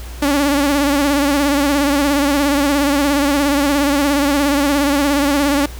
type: tone with vibrato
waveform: sawtooth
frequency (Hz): 284.3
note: C#4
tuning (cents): +44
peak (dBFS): -9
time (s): 0.22-5.66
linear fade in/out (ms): 5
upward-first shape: sine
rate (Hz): 17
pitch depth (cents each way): 65
effects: added 60 Hz sine -28 dBFS peak until 5.79 s + pink hiss -37 dBFS RMS until 5.79 s